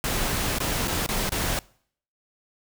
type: noise with dropouts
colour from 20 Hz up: pink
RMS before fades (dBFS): -26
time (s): 0.04-1.59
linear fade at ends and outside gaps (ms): 1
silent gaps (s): 0.585-0.602 / 0.875-0.879 / 1.063-1.089 / 1.293-1.32
effects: noise-tail reverb RT60 0.6 s tail -24 dB re dry